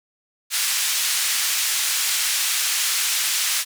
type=band-pass noise; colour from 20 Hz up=white; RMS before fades=-22 dBFS; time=0.5-3.65 s; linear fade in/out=50 ms; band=1700 to 9600 Hz; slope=12 dB/octave; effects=none